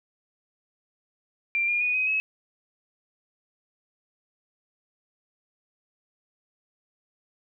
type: tone with pitch steps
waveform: sine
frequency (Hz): 2370 / 2418 / 2468 / 2518 / 2570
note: D7 / D7 / D#7 / D#7 / E7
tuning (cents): +15 / +50 / -15 / +20 / -45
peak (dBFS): -22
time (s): 1.55-2.2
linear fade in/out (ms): 0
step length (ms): 130
effects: none